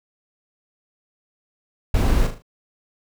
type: noise with echo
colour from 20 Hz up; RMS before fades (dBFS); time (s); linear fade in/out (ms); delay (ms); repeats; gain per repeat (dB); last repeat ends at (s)
brown; -17; 1.94-2.27; 5; 38; 4; -7; 2.422
effects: none